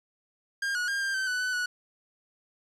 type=tone with pitch steps; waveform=45% pulse; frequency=1608 / 1458 / 1607 / 1591 / 1545 / 1490 / 1501 / 1471 Hz; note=G6 / F#6 / G6 / G6 / G6 / F#6 / F#6 / F#6; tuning=+44 / -26 / +43 / +25 / -26 / +12 / +24 / -11 cents; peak=-27 dBFS; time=0.62-1.66 s; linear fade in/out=5 ms; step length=130 ms; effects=low-pass 8000 Hz 12 dB/octave + 11-bit